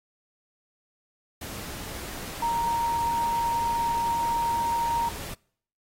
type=tone in noise; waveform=sine; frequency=932.3 Hz; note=A#5; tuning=in tune; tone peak=-23 dBFS; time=2.42-5.09 s; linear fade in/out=5 ms; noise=pink; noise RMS=-38 dBFS; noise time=1.41-5.34 s; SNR=+12 dB; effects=noise-tail reverb RT60 0.6 s tail -25 dB re dry + AAC 48 kbps